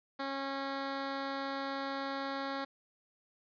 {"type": "tone", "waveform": "10% pulse", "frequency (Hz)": 273.6, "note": "C#4", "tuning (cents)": -23, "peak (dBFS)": -27, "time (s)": [0.19, 2.65], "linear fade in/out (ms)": 10, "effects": ["resampled to 11025 Hz"]}